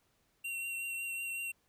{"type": "tone with vibrato", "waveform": "square", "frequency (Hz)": 2741, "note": "F7", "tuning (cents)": -33, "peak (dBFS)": -37, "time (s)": [0.44, 1.52], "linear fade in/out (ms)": 10, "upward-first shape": "triangle", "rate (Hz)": 5.4, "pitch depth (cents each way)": 20, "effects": ["pink hiss -74 dBFS RMS until 1.68 s"]}